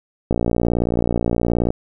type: click train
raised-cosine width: 2 ms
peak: -5 dBFS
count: 83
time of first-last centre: 0.31-1.705 s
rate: 58.8 Hz
effects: none